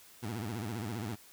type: tone with vibrato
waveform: 20% pulse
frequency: 110 Hz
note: A2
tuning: in tune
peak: -31 dBFS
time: 0.22-1.16 s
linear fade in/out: 20 ms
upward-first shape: sine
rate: 15 Hz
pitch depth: 190 cents each way
effects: white hiss -57 dBFS RMS until 1.32 s